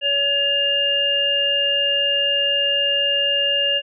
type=harmonic tone; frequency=563 Hz; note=C#5; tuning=27 cents sharp; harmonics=1 / 3 / 5; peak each=-25 / -28 / -17 dBFS; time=0.01-3.82 s; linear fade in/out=50 ms; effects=none